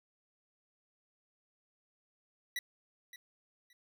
25% pulse tone with echo, 1953 Hz, B6, 20 cents flat, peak -31 dBFS, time 2.56-2.59 s, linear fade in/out 2 ms, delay 570 ms, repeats 2, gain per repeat -14 dB, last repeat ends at 3.73 s, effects none

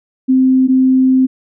sine tone pair in turn, 260.2 / 260.2 Hz, C4 / C4, -9 / -9 cents, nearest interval unison, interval 0 cents, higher neither, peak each -7 dBFS, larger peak neither, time 0.28-0.68 / 0.68-1.27 s, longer second, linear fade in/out 20 ms, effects none

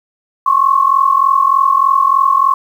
sine tone pair together, 1068.7 / 1112 Hz, C6 / C#6, +36 / +5 cents, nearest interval minor second, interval 69 cents, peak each -11 dBFS, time 0.46-2.54 s, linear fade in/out 5 ms, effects 7-bit

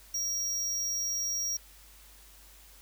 square tone, 5660 Hz, F8, 22 cents sharp, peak -30 dBFS, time 0.14-1.57 s, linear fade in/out 5 ms, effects added 50 Hz sine -56 dBFS peak until 2.81 s + white hiss -56 dBFS RMS until 2.81 s

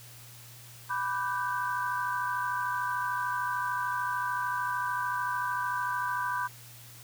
sine chord, G major seventh, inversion first, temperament equal with one note detuned, 987.8 / 1174.7 / 1514.6 / 1568 Hz, B5 / D6 / F#6 / G6, 0 / 0 / +40 / 0 cents, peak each -31 / -36 / -36 / -36 dBFS, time 0.89-6.48 s, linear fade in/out 20 ms, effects added 119 Hz sine -51 dBFS peak until 7.03 s + white hiss -51 dBFS RMS until 7.03 s

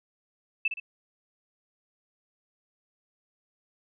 sine tone with echo, 2637 Hz, E7, in tune, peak -22 dBFS, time 0.65-0.68 s, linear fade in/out 5 ms, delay 60 ms, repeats 2, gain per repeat -7 dB, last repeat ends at 0.8 s, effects none

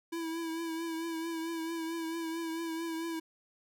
square tone with vibrato, 329 Hz, E4, 3 cents flat, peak -35 dBFS, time 0.12-3.2 s, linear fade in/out 10 ms, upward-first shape triangle, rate 4.5 Hz, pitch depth 41 cents each way, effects none

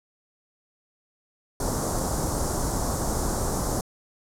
pink band-stop noise, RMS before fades -26 dBFS, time 1.6-3.81 s, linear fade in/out 2 ms, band 1200 to 5900 Hz, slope 24 dB/octave, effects low-pass 10000 Hz 12 dB/octave

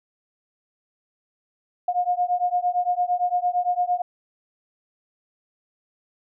sine beating tone pair, 711 / 719.8 Hz, F5 / F#5, +31 / -48 cents, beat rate 8.8 Hz, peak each -23 dBFS, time 1.88-4.02 s, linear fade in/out 5 ms, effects none

